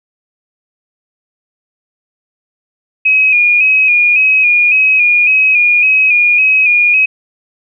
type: tone with vibrato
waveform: sine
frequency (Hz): 2489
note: D#7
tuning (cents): 0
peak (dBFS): -6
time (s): 3.05-7.06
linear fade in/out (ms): 10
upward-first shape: square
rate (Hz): 1.8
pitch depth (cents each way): 39
effects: none